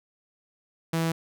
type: tone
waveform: sawtooth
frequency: 164.1 Hz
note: E3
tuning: 8 cents flat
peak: -20 dBFS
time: 0.93-1.12 s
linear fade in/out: 5 ms
effects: none